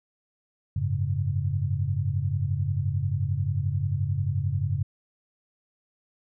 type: chord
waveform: sine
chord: F# suspended second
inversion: none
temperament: equal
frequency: 92.5 / 103.83 / 138.59 Hz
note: F#2 / G#2 / C#3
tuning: 0 / 0 / 0 cents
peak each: -28 dBFS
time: 0.76-4.83 s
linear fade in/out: 5 ms
effects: none